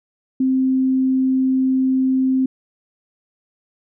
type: tone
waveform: sine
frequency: 261.6 Hz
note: C4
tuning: in tune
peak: -14 dBFS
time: 0.4-2.46 s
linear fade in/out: 5 ms
effects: none